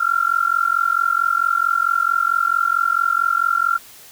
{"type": "tone with amplitude modulation", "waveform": "sine", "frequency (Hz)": 1375, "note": "F6", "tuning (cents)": -27, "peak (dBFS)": -11, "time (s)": [0, 3.78], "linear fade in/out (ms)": 10, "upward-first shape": "sine", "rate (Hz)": 44.5, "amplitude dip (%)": 95, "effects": ["white hiss -43 dBFS RMS until 4.11 s"]}